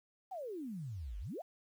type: exponential two-way sweep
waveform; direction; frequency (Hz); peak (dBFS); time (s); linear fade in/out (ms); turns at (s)
sine; down then up; 802 to 45.82 to 802; -40; 0.31-1.42; 10; 1.19
effects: 11-bit